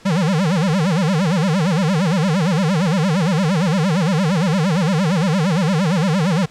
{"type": "tone with vibrato", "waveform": "square", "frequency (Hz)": 173.4, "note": "F3", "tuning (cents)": -12, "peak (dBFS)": -15, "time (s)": [0.05, 6.46], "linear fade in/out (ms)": 10, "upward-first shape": "sine", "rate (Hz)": 8.7, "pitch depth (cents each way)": 260, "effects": ["pink hiss -46 dBFS RMS until 6.5 s", "low-pass 7000 Hz 12 dB/octave"]}